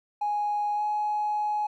triangle tone with pitch glide, 830.6 to 840.7 Hz, G#5 to G#5, 0 to +21 cents, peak -21 dBFS, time 0.21-1.67 s, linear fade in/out 10 ms, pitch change +21 cents, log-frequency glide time 0.75-0.82 s, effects tanh soft clip ceiling -22 dBFS

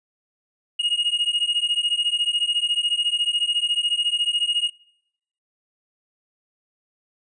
triangle beating tone pair, 2863 / 2877 Hz, F7 / F#7, +42 / -49 cents, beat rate 14 Hz, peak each -21 dBFS, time 0.79-4.7 s, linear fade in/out 10 ms, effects noise-tail reverb RT60 0.8 s tail -25 dB re dry + resampled to 22050 Hz

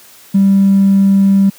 triangle tone with tanh clipping, 196 Hz, G3, in tune, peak -5 dBFS, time 0.34-1.5 s, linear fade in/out 10 ms, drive 1 dB, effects white hiss -41 dBFS RMS until 1.58 s + high-pass 100 Hz 12 dB/octave

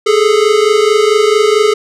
square tone pair together, 412.8 / 437.3 Hz, G#4 / A4, -10 / -11 cents, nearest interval minor second, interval 99 cents, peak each -11 dBFS, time 0.06-1.74 s, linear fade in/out 10 ms, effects low-pass 7000 Hz 12 dB/octave

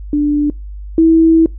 sine tone pair in turn, 293.7 / 325.6 Hz, D4 / E4, 0 / -21 cents, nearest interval major second, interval 179 cents, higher second, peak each -10 / -5 dBFS, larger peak second, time 0.13-0.5 / 0.98-1.46 s, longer second, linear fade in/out 2 ms, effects noise-tail reverb RT60 0.2 s tail -24 dB re dry + added 50 Hz sine -25 dBFS peak until 1.58 s

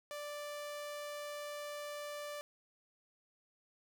sawtooth tone, 587.3 Hz, D5, in tune, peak -38 dBFS, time 0.11-2.41 s, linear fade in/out 0 ms, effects none

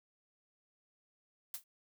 blue noise with exponential decay, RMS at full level -36 dBFS, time 1.54-1.64 s, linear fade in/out 2 ms, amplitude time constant 21 ms, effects none

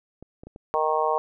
clicks, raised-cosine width 2 ms, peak -28 dBFS, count 4, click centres 0.226 / 0.435 / 0.47 / 0.561 s
harmonic tone, 155.56 Hz, D#3, in tune, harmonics 3 / 4 / 5 / 6 / 7, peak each -27 / -27 / -27 / -27 / -27 dBFS, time 0.74-1.18 s, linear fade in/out 0 ms
effects none

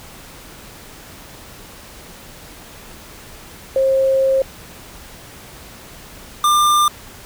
sine / square tone pair in turn, 534 / 1195.6 Hz, C5 / D6, +35 / +31 cents, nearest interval octave + major second, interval 1396 cents, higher second, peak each -12 dBFS, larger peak neither, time 3.76-4.42 / 6.44-6.88 s, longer first, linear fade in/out 2 ms, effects pink hiss -39 dBFS RMS until 7.25 s

